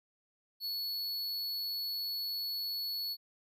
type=tone; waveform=square; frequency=4403 Hz; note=C#8; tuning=13 cents flat; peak=-35 dBFS; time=0.6-3.17 s; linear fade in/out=50 ms; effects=none